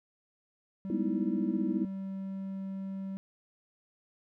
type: tone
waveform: triangle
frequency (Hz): 193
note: G3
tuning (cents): -27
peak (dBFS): -33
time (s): 0.85-3.17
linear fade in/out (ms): 0
type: chord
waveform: sine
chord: E major seventh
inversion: first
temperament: equal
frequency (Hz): 207.7 / 246.9 / 311.1 / 329.6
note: G#3 / B3 / D#4 / E4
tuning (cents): 0 / 0 / 0 / 0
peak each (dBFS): -34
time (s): 0.9-1.85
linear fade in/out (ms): 2
effects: none